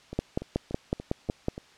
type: two click trains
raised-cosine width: 2 ms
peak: -23 / -12 dBFS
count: 6 / 8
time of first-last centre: 0.13-1.579 / 0.19-1.484 s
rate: 3.45 / 5.41 Hz
effects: white hiss -56 dBFS RMS until 1.77 s + low-pass 5000 Hz 12 dB/octave